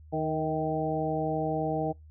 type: harmonic tone with a mistuned harmonic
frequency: 156.1 Hz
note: D#3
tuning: 6 cents sharp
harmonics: 1 / 2 / 3 / 4 / 5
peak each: -33 / -33 / -33 / -33 / -33 dBFS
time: 0.12-1.93 s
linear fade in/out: 20 ms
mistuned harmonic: 4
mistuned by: +31 cents
effects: noise-tail reverb RT60 0.2 s tail -26 dB re dry + added 77 Hz sine -48 dBFS peak until 2.1 s